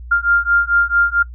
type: beating tone pair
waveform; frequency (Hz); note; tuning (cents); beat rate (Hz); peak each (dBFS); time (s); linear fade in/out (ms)
sine; 1396.9 / 1401.4; F6 / F6; 0 / +6; 4.5; -15; 0.11-1.23; 10
effects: noise-tail reverb RT60 0.1 s tail -23 dB re dry + added 60 Hz sine -30 dBFS peak until 1.34 s